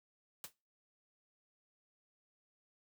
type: noise with exponential decay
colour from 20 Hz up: white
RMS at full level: -41 dBFS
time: 0.44-0.53 s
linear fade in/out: 1 ms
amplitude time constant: 18 ms
effects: noise-tail reverb RT60 0.3 s tail -23 dB re dry + high-pass 60 Hz 12 dB/octave